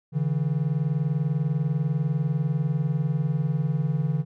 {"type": "tone pair together", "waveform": "triangle", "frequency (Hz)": [140.81, 160.9], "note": ["C#3", "E3"], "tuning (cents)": [27, -42], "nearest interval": "major second", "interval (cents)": 231, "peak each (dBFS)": -23, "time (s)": [0.12, 4.25], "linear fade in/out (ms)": 50, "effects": []}